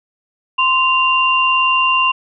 sine tone pair together, 1040.9 / 2779 Hz, C6 / F7, -9 / -9 cents, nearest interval octave + perfect fourth, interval 1700 cents, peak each -14 dBFS, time 0.58-2.12 s, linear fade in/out 10 ms, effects none

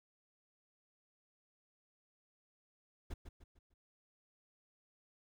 brown noise with echo, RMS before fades -40 dBFS, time 3.1-3.14 s, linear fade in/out 10 ms, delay 150 ms, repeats 4, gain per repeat -8 dB, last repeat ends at 3.74 s, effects none

